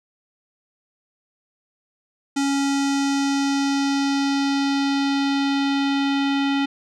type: tone with low-pass filter sweep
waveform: square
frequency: 277.7 Hz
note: C#4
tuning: 3 cents sharp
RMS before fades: -21 dBFS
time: 2.36-6.66 s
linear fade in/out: 10 ms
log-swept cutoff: 7200 to 3300 Hz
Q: 2
effects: none